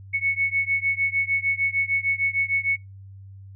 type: beating tone pair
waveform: sine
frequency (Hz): 2208 / 2214.6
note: C#7 / C#7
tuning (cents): -7 / -2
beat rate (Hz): 6.6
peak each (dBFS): -23 / -24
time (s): 0.13-2.77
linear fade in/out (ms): 20
effects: noise-tail reverb RT60 0.2 s tail -25 dB re dry + added 97 Hz sine -40 dBFS peak until 3.55 s